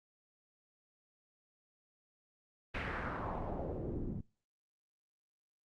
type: noise with low-pass filter sweep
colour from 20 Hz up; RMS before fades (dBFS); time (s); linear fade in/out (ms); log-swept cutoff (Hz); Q
pink; -39; 2.74-4.21; 10; 2400 to 230; 2.1
effects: noise-tail reverb RT60 0.3 s tail -23 dB re dry + Opus 32 kbps